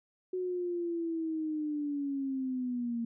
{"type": "linear sweep", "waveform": "sine", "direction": "down", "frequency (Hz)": [370, 230], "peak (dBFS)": -31, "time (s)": [0.33, 3.05], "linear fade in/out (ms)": 5, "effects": []}